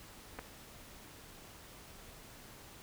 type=clicks; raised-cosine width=0.5 ms; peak=-28 dBFS; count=2; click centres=0.388 / 0.392 s; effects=pink hiss -54 dBFS RMS until 2.82 s